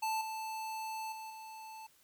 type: tone with level steps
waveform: square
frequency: 880 Hz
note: A5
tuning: in tune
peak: -33 / -39 / -44 / -47 dBFS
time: 0.02-1.87 s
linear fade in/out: 10 ms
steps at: 0.21 / 1.12 / 1.3 s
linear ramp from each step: 2 ms
effects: white hiss -67 dBFS RMS until 2.03 s